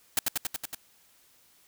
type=noise with echo; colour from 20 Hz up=white; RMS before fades=-24 dBFS; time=0.17-0.19 s; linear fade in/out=2 ms; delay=93 ms; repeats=6; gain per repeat=-2 dB; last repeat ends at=0.748 s; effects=white hiss -62 dBFS RMS until 1.67 s